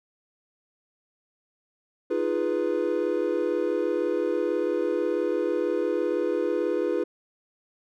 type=chord; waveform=triangle; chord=F half-diminished seventh; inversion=third; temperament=equal; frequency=311.1 / 349.2 / 415.3 / 493.9 Hz; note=Eb4 / F4 / Ab4 / Cb5; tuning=0 / 0 / 0 / 0 cents; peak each=-29 / -26 / -27 / -26 dBFS; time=2.1-7.04 s; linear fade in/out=10 ms; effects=none